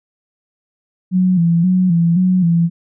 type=tone with vibrato; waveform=sine; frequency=176.2 Hz; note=F3; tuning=16 cents sharp; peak=-10 dBFS; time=1.11-2.7 s; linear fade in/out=50 ms; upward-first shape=square; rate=1.9 Hz; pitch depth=75 cents each way; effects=none